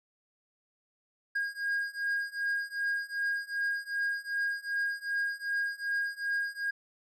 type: beating tone pair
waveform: triangle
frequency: 1627 / 1629.6 Hz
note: G#6 / G#6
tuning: -36 / -33 cents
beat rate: 2.6 Hz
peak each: -32 / -31 dBFS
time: 1.35-6.71 s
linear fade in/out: 10 ms
effects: none